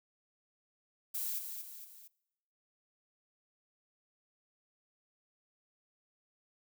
violet noise with echo, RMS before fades -37 dBFS, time 1.14-1.39 s, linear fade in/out 10 ms, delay 230 ms, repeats 3, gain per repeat -6 dB, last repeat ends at 2.08 s, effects noise-tail reverb RT60 0.9 s tail -23 dB re dry

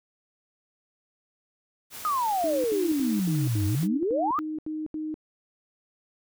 white noise, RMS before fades -40 dBFS, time 1.9-3.88 s, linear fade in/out 50 ms
sine exponential two-way sweep, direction down then up, 1277 to 92.5 to 1277 Hz, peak -23 dBFS, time 2.05-4.39 s, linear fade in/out 0 ms, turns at 3.66 s
sine tone bursts, 310 Hz, D#4, 6 cents flat, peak -29 dBFS, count 10, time 2.44-5.142 s, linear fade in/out 0 ms, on 200 ms, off 78 ms
effects none

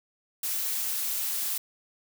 blue noise, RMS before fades -30 dBFS, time 0.43-1.58 s, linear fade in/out 5 ms, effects none

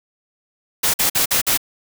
white noise bursts, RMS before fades -17 dBFS, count 5, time 0.83-1.576 s, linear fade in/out 10 ms, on 110 ms, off 49 ms, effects none

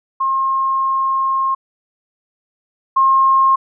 sine tone pair in turn, 1070 / 1070 Hz, C6 / C6, +38 / +38 cents, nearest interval unison, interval 0 cents, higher neither, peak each -14 / -9 dBFS, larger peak second, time 0.2-1.55 / 2.96-3.56 s, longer first, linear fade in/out 10 ms, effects none

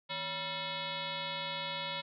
sine tone with frequency modulation, 2171 Hz, C#7, 37 cents flat, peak -35 dBFS, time 0.09-2.02 s, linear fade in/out 20 ms, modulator 402 Hz, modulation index 4.4, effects none

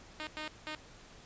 5% pulse tone bursts at uneven times, 307.6 Hz, D#4, 20 cents flat, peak -27 dBFS, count 3, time 0.2-0.27 / 0.37-0.48 / 0.67-0.75 s, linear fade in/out 0 ms, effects pink hiss -55 dBFS RMS until 1.25 s + resampled to 16000 Hz

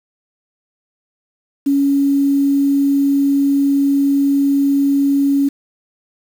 sine tone with quantisation, 279.3 Hz, C#4, 13 cents sharp, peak -11 dBFS, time 1.66-5.49 s, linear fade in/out 10 ms, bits 6, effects none

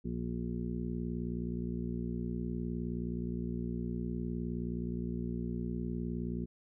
harmonic tone, 59.4 Hz, A#1, 33 cents sharp, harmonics 1 / 2 / 3 / 4 / 6 / 7, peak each -41 / -43 / -38 / -39 / -44 / -50 dBFS, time 0.04-6.46 s, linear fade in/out 20 ms, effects none

